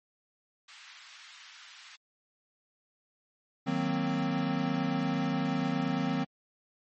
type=high-pass noise; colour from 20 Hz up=white; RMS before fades=-44 dBFS; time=0.68-1.96 s; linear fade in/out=5 ms; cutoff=1100 Hz; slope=24 dB/octave
type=chord; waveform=square; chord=C half-diminished seventh; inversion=first; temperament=equal; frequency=155.56 / 185 / 233.1 / 261.6 Hz; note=Eb3 / Gb3 / Bb3 / C4; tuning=0 / 0 / 0 / 0 cents; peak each=-35 / -35 / -36 / -32 dBFS; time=3.66-6.25 s; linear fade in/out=20 ms
effects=low-pass 4000 Hz 12 dB/octave + MP3 32 kbps